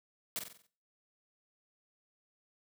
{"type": "noise with echo", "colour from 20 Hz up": "white", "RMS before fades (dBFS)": -36, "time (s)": [0.36, 0.39], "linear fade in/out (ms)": 0, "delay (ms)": 46, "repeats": 6, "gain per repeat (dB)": -6, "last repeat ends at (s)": 0.666, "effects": ["noise-tail reverb RT60 0.4 s tail -17 dB re dry", "high-pass 100 Hz 12 dB/octave"]}